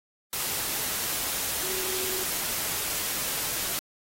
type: tone in noise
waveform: sine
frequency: 374 Hz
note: F#4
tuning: 19 cents sharp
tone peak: -36 dBFS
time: 1.63-2.23 s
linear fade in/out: 0 ms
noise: white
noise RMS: -30 dBFS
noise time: 0.33-3.79 s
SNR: -9 dB
effects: AAC 48 kbps